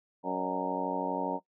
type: harmonic tone with a mistuned harmonic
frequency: 92.5 Hz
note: F#2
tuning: in tune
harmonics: 2 / 3 / 4 / 5 / 6 / 7 / 8 / 9 / 10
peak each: -40 / -36 / -41 / -38 / -38 / -39 / -40 / -40 / -35 dBFS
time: 0.23-1.4 s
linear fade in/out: 50 ms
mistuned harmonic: 7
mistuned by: -81 cents
effects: noise-tail reverb RT60 0.1 s tail -18 dB re dry